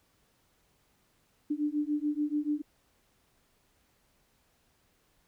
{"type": "beating tone pair", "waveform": "sine", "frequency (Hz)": [293.5, 300.4], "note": ["D4", "D4"], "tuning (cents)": [-1, 39], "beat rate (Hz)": 6.9, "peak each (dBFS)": [-31, -31], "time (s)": [1.5, 2.62], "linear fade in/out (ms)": 10, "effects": ["pink hiss -70 dBFS RMS until 5.27 s"]}